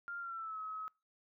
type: tone with pitch glide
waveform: sine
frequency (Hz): 1396.9 to 1281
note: F6 to E6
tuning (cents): 0 to -50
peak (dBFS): -40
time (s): 0.08-0.88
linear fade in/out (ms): 0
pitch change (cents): -150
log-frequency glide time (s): 0.19-0.59
effects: noise-tail reverb RT60 0.3 s tail -26 dB re dry